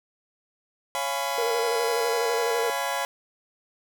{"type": "chord", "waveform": "sawtooth", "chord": "C# dominant seventh", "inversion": "none", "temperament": "just", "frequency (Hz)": [554.4, 693, 831.5, 997.9], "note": ["C#5", "E#5", "G#5", "B5"], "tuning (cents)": [0, -14, 2, 18], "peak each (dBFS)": [-28, -28, -28, -27], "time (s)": [0.95, 3.05], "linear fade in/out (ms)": 0}
{"type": "tone with vibrato", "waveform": "triangle", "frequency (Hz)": 466.2, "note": "A#4", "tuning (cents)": 0, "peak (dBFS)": -23, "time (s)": [1.38, 2.7], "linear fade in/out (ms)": 2, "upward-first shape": "square", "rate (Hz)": 12, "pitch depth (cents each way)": 42}
{"effects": []}